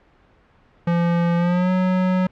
square tone with pitch glide, 171.3 to 184.66 Hz, F3 to F#3, -33 to -3 cents, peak -17 dBFS, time 0.87-2.27 s, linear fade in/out 5 ms, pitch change +130 cents, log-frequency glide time 1.37-1.71 s, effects pink hiss -55 dBFS RMS until 2.31 s + low-pass 2000 Hz 12 dB/octave

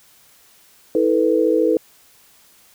sine chord, E suspended fourth, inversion none, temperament equal with one note detuned, 322.7 / 440 / 493.9 Hz, E4 / A4 / B4, -37 / 0 / 0 cents, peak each -18 dBFS, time 0.95-1.77 s, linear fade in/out 2 ms, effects white hiss -52 dBFS RMS until 2.74 s

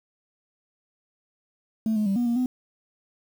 sine tone with pitch steps, 220.5 / 212.4 / 195.9 / 241.6 / 236.1 / 252.1 Hz, A3 / G#3 / G3 / B3 / A#3 / B3, +4 / +39 / -1 / -38 / +22 / +36 cents, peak -19 dBFS, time 1.86-2.46 s, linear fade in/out 2 ms, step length 100 ms, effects tanh soft clip ceiling -19 dBFS + 8-bit

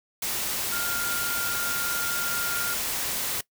sine tone in noise, 1404 Hz, F6, 9 cents sharp, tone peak -30 dBFS, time 0.72-2.74 s, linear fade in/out 5 ms, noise white, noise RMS -29 dBFS, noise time 0.22-3.41 s, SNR -4 dB, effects noise-tail reverb RT60 0.1 s tail -20 dB re dry

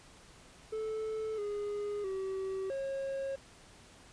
triangle tone with pitch steps, 437.2 / 412.3 / 383.2 / 543 Hz, A4 / G#4 / G4 / C#5, -11 / -13 / -39 / -36 cents, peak -32 dBFS, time 0.72-3.36 s, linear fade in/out 10 ms, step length 660 ms, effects pink hiss -57 dBFS RMS until 4.12 s + resampled to 22050 Hz

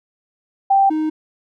sine / triangle tone pair in turn, 784 / 311.1 Hz, G5 / D#4, 0 / 0 cents, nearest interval octave + major third, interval 1600 cents, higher first, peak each -10 / -15 dBFS, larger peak first, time 0.7-0.9 / 0.9-1.1 s, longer neither, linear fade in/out 10 ms, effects none

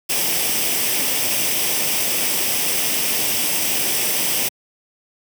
white noise with comb filter, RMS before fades -20 dBFS, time 0.09-4.49 s, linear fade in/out 10 ms, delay 0.36 ms, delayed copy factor +0.55, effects high-pass 150 Hz 12 dB/octave

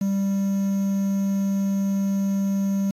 triangle tone with quantisation, 196.5 Hz, G3, 4 cents sharp, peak -18 dBFS, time 0.01-2.91 s, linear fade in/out 5 ms, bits 7, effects AAC 64 kbps

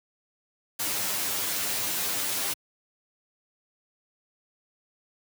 white noise with comb filter, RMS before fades -29 dBFS, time 0.79-2.54 s, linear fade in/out 10 ms, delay 10 ms, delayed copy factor +0.65, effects high-pass 100 Hz 12 dB/octave

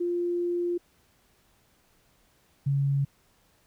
sine tone pair in turn, 349.2 / 139.3 Hz, F4 / C#3, 0 / +9 cents, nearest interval octave + major third, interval 1591 cents, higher first, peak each -25 / -22 dBFS, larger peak second, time 0-0.78 / 2.66-3.05 s, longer first, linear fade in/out 10 ms, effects pink hiss -65 dBFS RMS until 3.66 s

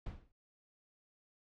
brown noise with exponential decay, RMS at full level -37 dBFS, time 0.06-0.32 s, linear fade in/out 5 ms, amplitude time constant 56 ms, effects low-pass 4000 Hz 12 dB/octave

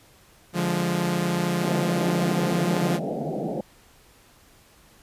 sawtooth chord, D diminished, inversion none, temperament equal with one note detuned, 145.99 / 174.61 / 207.7 Hz, D3 / F3 / Ab3, -10 / 0 / 0 cents, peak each -26 / -20 / -26 dBFS, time 0.53-3 s, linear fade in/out 50 ms
pink band-pass noise, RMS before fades -29 dBFS, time 1.63-3.61 s, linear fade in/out 5 ms, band 140 to 790 Hz, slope 96 dB/octave
effects pink hiss -55 dBFS RMS until 5.02 s + resampled to 32000 Hz

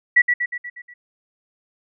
sine tone with echo, 1946 Hz, B6, 26 cents flat, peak -9 dBFS, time 0.16-0.22 s, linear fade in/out 10 ms, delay 120 ms, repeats 6, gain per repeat -5 dB, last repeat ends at 0.94 s, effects none

